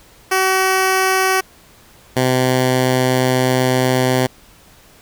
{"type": "tone pair in turn", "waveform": "10% pulse", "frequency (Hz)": [378.5, 128.15], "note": ["F#4", "C3"], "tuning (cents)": [39, -36], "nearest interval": "octave + perfect fifth", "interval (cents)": 1875, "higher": "first", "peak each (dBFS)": -5, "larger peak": "neither", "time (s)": [[0.31, 1.41], [2.16, 4.27]], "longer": "second", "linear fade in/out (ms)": 10, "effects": ["pink hiss -47 dBFS RMS until 5.01 s"]}